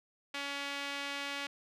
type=tone with band-pass filter; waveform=sawtooth; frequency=281.8 Hz; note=C#4; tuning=29 cents sharp; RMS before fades=-39 dBFS; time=0.34-1.47 s; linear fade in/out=5 ms; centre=2700 Hz; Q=1.2; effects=none